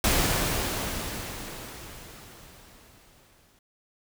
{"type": "noise with exponential decay", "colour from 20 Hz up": "pink", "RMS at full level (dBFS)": -22, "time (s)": [0.04, 3.59], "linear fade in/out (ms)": 2, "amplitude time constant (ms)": 770, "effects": []}